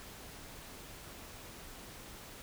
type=silence; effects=pink hiss -50 dBFS RMS until 2.42 s